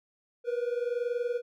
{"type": "tone pair together", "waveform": "triangle", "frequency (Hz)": [476.6, 497.3], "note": ["A#4", "B4"], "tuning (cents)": [38, 12], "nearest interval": "minor second", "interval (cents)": 74, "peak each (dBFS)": [-28, -31], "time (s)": [0.44, 1.42], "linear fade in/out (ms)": 50, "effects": []}